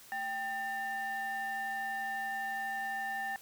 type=ring-modulated tone; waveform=triangle; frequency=504 Hz; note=B4; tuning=35 cents sharp; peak=-29 dBFS; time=0.12-3.36 s; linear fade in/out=0 ms; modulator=1290 Hz; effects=white hiss -55 dBFS RMS until 3.41 s